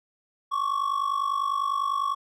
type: ring-modulated tone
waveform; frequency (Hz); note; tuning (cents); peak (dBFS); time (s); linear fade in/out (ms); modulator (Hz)
triangle; 1117; C#6; +13; -19; 0.51-2.15; 20; 25
effects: none